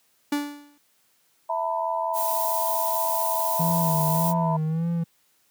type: tone with exponential decay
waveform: 45% pulse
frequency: 290.2 Hz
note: D4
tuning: 21 cents flat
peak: -20 dBFS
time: 0.32-0.78 s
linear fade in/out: 5 ms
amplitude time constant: 100 ms
type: chord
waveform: sine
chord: E suspended fourth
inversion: none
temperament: equal with one note detuned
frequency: 659.3 / 903.2 / 987.8 Hz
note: E5 / A5 / B5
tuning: 0 / +45 / 0 cents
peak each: -28 dBFS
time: 1.49-4.57 s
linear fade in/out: 10 ms
type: noise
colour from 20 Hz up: violet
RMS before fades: -29 dBFS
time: 2.13-4.34 s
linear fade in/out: 50 ms
type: tone with vibrato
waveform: triangle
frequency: 162.9 Hz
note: E3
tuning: 20 cents flat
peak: -20 dBFS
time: 3.59-5.04 s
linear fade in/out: 10 ms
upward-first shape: sine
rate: 1.7 Hz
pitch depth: 74 cents each way
effects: white hiss -65 dBFS RMS until 5.5 s + high-pass 100 Hz 12 dB/octave